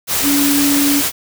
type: tone in noise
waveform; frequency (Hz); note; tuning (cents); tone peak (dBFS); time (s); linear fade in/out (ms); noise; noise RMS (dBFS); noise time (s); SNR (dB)
sine; 284; C#4; +42; -13; 0.22-1.03; 50; white; -17; 0.07-1.12; +1
effects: none